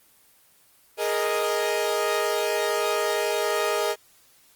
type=chord; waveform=sawtooth; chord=Ab suspended second; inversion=none; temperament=equal; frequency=415.3 / 466.2 / 622.3 Hz; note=Ab4 / Bb4 / Eb5; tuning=0 / 0 / 0 cents; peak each=-23 / -24 / -23 dBFS; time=0.97-3.96 s; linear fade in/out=50 ms; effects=white hiss -58 dBFS RMS until 4.55 s + Opus 24 kbps